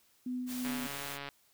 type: tone with tremolo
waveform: sine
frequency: 250.7 Hz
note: B3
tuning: 26 cents sharp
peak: -33 dBFS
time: 0.26-0.87 s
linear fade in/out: 5 ms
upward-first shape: sine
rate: 3 Hz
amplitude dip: 35%
type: noise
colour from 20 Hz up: white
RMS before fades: -44 dBFS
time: 0.46-1.19 s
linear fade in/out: 50 ms
type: click train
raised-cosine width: 0.3 ms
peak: -25 dBFS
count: 91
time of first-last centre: 0.65-1.288 s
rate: 141 Hz
effects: white hiss -68 dBFS RMS until 1.53 s